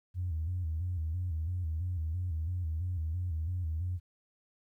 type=tone with vibrato; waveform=sine; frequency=84.6 Hz; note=E2; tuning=45 cents sharp; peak=-30 dBFS; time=0.14-4 s; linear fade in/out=50 ms; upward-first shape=square; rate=3 Hz; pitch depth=110 cents each way; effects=tanh soft clip ceiling -26 dBFS + 12-bit